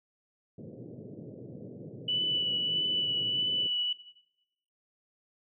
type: band-pass noise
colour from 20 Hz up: pink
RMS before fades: -45 dBFS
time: 0.58-3.67 s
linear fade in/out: 2 ms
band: 110 to 540 Hz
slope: 48 dB/octave
type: tone with vibrato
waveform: sine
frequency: 2968 Hz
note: F#7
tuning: 5 cents sharp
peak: -27 dBFS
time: 2.08-3.93 s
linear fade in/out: 5 ms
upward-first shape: triangle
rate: 1.6 Hz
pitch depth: 15 cents each way
effects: noise-tail reverb RT60 0.9 s tail -17 dB re dry